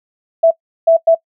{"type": "tone bursts at uneven times", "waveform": "sine", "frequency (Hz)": 659.3, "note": "E5", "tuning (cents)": 0, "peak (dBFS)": -5, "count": 3, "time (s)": [[0.43, 0.51], [0.87, 0.97], [1.07, 1.15]], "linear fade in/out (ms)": 10, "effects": ["noise-tail reverb RT60 0.1 s tail -22 dB re dry"]}